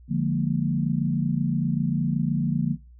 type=chord; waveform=sine; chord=Bb dominant seventh; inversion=first; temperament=equal; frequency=146.83 / 174.61 / 207.7 / 233.1 Hz; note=D3 / F3 / Ab3 / Bb3; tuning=0 / 0 / 0 / 0 cents; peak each=-25 / -26 / -31 / -27 dBFS; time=0.08-2.77 s; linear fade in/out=50 ms; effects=noise-tail reverb RT60 0.3 s tail -20 dB re dry + added 60 Hz sine -46 dBFS peak until 2.99 s